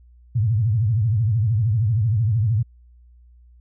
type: tone with vibrato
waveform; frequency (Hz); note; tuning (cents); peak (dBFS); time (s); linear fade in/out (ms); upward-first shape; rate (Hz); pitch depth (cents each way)
sine; 110; A2; 0; -16; 0.35-2.63; 10; triangle; 13; 250
effects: added 60 Hz sine -47 dBFS peak until 3.6 s